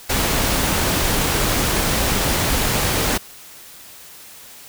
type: noise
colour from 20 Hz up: pink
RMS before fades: -19 dBFS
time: 0.09-3.18 s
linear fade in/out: 10 ms
effects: white hiss -41 dBFS RMS until 4.68 s